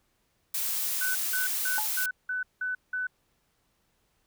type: noise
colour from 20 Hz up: blue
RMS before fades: -30 dBFS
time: 0.54-2.06 s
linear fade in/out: 5 ms
type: tone bursts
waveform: sine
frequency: 1500 Hz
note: F#6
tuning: 23 cents sharp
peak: -28 dBFS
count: 7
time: 1.01-3.07 s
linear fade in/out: 5 ms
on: 140 ms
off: 180 ms
type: tone with exponential decay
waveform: sine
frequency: 860 Hz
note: A5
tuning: 40 cents flat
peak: -27 dBFS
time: 1.78-1.95 s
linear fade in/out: 0 ms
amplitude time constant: 36 ms
effects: pink hiss -72 dBFS RMS until 4.26 s